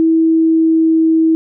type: tone with pitch glide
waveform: sine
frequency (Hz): 324.6 to 322.5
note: E4 to E4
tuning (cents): -27 to -38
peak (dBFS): -8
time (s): 0-1.35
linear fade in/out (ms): 0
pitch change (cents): -11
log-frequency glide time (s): 0.11-1.02
effects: none